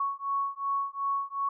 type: beating tone pair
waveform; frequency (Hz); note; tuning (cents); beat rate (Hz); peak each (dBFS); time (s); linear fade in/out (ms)
sine; 1108.7 / 1111.4; C#6 / C#6; 0 / +4; 2.7; -31; 0-1.49; 5
effects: none

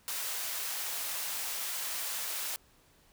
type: high-pass noise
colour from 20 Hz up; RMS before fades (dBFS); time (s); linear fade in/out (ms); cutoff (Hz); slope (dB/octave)
white; -36; 0.08-2.56; 0; 620; 12
effects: pink hiss -64 dBFS RMS until 3.12 s

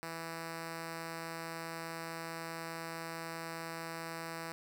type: tone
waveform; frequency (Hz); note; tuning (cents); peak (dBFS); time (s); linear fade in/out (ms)
5% pulse; 164.7; E3; -1; -29; 0.03-4.52; 0
effects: none

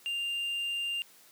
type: tone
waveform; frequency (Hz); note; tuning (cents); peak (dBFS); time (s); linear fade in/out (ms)
triangle; 2794; F7; 0; -29; 0.06-1.02; 0
effects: white hiss -58 dBFS RMS until 1.31 s + high-pass 150 Hz 12 dB/octave

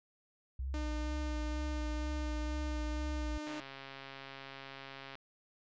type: tone with vibrato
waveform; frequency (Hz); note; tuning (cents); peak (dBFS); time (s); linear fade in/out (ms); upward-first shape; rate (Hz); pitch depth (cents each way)
sine; 62.4; B1; +19; -35; 0.59-3.38; 5; sine; 2.1; 130
type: tone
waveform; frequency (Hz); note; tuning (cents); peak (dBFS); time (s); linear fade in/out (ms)
sawtooth; 302.6; D#4; -48; -36; 0.74-3.6; 0
type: click train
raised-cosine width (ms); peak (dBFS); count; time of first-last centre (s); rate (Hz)
0.3; -31; 230; 3.47-5.154; 136
effects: resampled to 16000 Hz

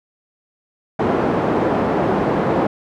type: band-pass noise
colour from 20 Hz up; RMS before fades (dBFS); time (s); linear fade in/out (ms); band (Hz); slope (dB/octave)
pink; -18; 0.99-2.67; 5; 210 to 840; 12
effects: none

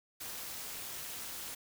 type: noise with amplitude modulation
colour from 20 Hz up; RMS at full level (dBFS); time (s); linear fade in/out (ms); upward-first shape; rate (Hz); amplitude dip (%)
white; -40; 0.2-1.55; 10; sine; 277; 65
effects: none

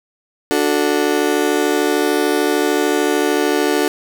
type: chord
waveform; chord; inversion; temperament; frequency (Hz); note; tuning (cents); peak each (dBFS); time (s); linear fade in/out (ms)
35% pulse; D major; none; just; 293.7 / 367.1 / 440.5; D4 / F#4 / A4; 0 / -14 / +2; -17; 0.51-3.88; 0
effects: none

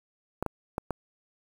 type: clicks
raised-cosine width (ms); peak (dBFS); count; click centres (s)
1; -15; 4; 0.426 / 0.463 / 0.781 / 0.907
effects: 7-bit

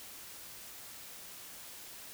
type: silence
effects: white hiss -49 dBFS RMS until 2.13 s

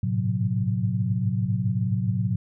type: tone cluster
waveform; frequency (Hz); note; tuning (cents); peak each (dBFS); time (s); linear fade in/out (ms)
sine; 99.7 / 104.5 / 111.8 / 130.2 / 182.4; G2 / G#2 / A2 / C3 / F#3; +30 / +11 / +28 / -8 / -24; -34 / -33 / -25 / -28 / -27; 0.03-2.36; 5
effects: none

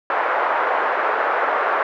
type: band-pass noise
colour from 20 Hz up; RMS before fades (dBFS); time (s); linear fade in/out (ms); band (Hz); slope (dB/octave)
white; -20; 0.1-1.83; 2; 460 to 1500; 24
effects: none

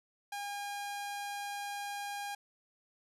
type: tone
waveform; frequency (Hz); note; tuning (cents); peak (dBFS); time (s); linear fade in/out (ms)
sawtooth; 811; G#5; -41; -34; 0.32-2.35; 5
effects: resampled to 32000 Hz

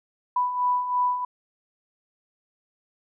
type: beating tone pair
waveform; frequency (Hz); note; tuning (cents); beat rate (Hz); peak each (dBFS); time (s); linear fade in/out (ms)
sine; 987.8 / 990.8; B5 / B5; 0 / +5; 3; -29 / -22; 0.36-1.25; 5
effects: none

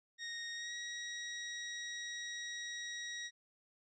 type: tone with pitch glide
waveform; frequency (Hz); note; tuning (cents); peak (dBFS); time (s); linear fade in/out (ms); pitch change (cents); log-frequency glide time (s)
20% pulse; 1864.7 to 1901.7; A#6 to A#6; 0 to +34; -36; 0.18-3.31; 50; +34; 0.55-0.73
effects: resampled to 16000 Hz

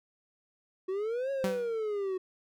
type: exponential two-way sweep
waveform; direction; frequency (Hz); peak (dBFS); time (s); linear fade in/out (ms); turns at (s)
triangle; up then down; 367.8 to 554.4 to 368; -28; 0.88-2.18; 10; 1.31
type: tone with exponential decay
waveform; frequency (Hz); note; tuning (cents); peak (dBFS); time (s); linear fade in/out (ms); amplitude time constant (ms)
sawtooth; 191.4; G3; -41; -23; 1.44-1.76; 0; 68
effects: none

